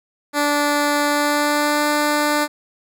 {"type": "tone with pitch glide", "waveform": "10% pulse", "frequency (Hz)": [291.6, 296.4], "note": ["D4", "D4"], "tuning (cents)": [-12, 16], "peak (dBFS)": -8, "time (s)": [0.33, 2.48], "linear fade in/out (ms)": 50, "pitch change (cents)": 28, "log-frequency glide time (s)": [1.07, 1.87], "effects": []}